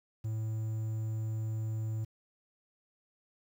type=tone with quantisation; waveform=triangle; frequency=110 Hz; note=A2; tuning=in tune; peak=-30 dBFS; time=0.24-2.05 s; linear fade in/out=10 ms; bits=10; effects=none

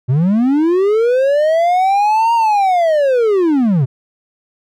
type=linear two-way sweep; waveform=triangle; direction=up then down; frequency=118.1 to 939 to 118.1 Hz; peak=-8 dBFS; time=0.08-3.86 s; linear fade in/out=20 ms; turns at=2.34 s; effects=none

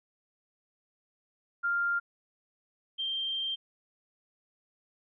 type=tone pair in turn; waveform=sine; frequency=1396.9 / 3163 Hz; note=F6 / G7; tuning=0 / +15 cents; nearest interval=octave + major second; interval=1415 cents; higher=second; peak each=-26 / -30 dBFS; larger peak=first; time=1.63-2 / 2.98-3.56 s; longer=second; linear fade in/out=20 ms; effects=none

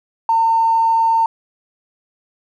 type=tone with tanh clipping; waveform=triangle; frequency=907 Hz; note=A#5; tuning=48 cents flat; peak=-11 dBFS; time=0.29-1.26 s; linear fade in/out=2 ms; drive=2 dB; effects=none

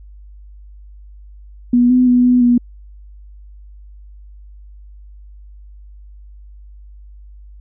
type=tone with pitch steps; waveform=sine; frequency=243.4 / 251.8 / 246.6 / 248.1 / 242.2 Hz; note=B3 / B3 / B3 / B3 / B3; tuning=-25 / +34 / -2 / +8 / -34 cents; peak=-8 dBFS; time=1.73-2.58 s; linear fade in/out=5 ms; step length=170 ms; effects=added 50 Hz sine -36 dBFS peak until 7.6 s

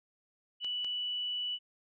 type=tone; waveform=sine; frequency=2960 Hz; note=F#7; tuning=in tune; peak=-32 dBFS; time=0.6-1.59 s; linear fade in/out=50 ms
type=clicks; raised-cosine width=0.2 ms; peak=-29 dBFS; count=2; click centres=0.646 / 0.846 s
effects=MP3 64 kbps

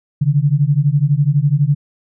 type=beating tone pair; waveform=sine; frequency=138.59 / 150.59 Hz; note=C#3 / D3; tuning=0 / +44 cents; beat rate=12 Hz; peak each=-14 dBFS; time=0.21-1.75 s; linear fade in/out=10 ms; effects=none

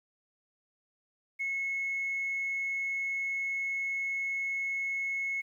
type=tone; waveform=sine; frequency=2185 Hz; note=C#7; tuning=26 cents flat; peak=-29 dBFS; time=1.39-5.42 s; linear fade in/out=20 ms; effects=tanh soft clip ceiling -26 dBFS + 11-bit

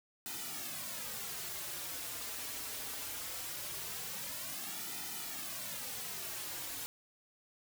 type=noise with flanger; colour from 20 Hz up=white; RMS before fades=-42 dBFS; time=0.26-6.86 s; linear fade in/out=0 ms; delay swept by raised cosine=1.8 to 5.7 ms; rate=0.21 Hz; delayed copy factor=-0.9; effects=none

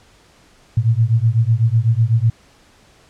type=beating tone pair; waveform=sine; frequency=110 / 118 Hz; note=A2 / A#2; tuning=0 / +22 cents; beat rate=8 Hz; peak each=-15 dBFS; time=0.77-2.3 s; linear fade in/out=5 ms; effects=pink hiss -51 dBFS RMS until 3.09 s + low-pass 8000 Hz 12 dB/octave

